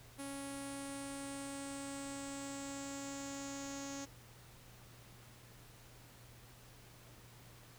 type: tone with low-pass filter sweep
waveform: sawtooth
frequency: 277.2 Hz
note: C#4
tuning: in tune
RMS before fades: -45 dBFS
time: 0.18-4.06 s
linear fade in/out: 20 ms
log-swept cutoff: 10000 to 6600 Hz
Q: 6.9
effects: added 119 Hz sine -60 dBFS peak until 7.78 s + pink hiss -60 dBFS RMS until 7.78 s